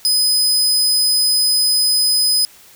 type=tone; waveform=sawtooth; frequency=5020 Hz; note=D#8; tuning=15 cents sharp; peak=-10 dBFS; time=0.05-2.45 s; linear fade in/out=0 ms; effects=white hiss -45 dBFS RMS until 2.75 s